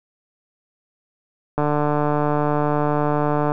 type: click train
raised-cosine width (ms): 1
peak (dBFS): -7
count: 288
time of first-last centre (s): 1.58-3.519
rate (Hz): 148
effects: none